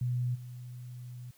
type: tone with level steps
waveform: sine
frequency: 123.47 Hz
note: B2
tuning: in tune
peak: -28 / -41 dBFS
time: 0.01-1.31 s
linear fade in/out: 5 ms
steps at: 0.34 s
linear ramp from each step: 20 ms
effects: white hiss -64 dBFS RMS until 1.37 s